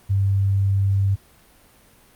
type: tone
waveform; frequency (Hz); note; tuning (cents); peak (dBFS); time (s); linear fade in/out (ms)
sine; 98.2; G2; +4; -16; 0.09-1.16; 20
effects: pink hiss -53 dBFS RMS until 2.15 s + Opus 32 kbps